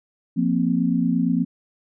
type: chord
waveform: sine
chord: F suspended fourth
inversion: none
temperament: equal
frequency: 174.61 / 233.1 / 261.6 Hz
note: F3 / Bb3 / C4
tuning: 0 / 0 / 0 cents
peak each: -22 dBFS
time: 0.36-1.45 s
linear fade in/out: 20 ms
effects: none